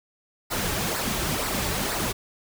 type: noise with flanger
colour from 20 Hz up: pink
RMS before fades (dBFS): -27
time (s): 0.5-2.13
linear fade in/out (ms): 20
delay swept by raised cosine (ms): 0.3 to 4.2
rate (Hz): 2.1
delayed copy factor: -0.55
effects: none